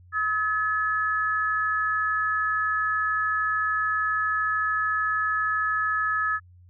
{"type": "tone pair together", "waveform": "sine", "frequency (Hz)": [1281, 1714.1], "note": ["E6", "A6"], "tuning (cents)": [-50, -46], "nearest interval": "perfect fourth", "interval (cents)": 504, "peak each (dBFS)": -25, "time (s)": [0.12, 6.4], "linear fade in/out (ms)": 50, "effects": ["added 89 Hz sine -49 dBFS peak until 6.69 s"]}